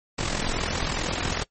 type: noise with amplitude modulation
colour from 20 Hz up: pink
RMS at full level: -24 dBFS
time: 0.18-1.44 s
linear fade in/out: 10 ms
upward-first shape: sine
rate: 42.1 Hz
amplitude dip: 65%
effects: noise-tail reverb RT60 0.1 s tail -21 dB re dry + MP3 32 kbps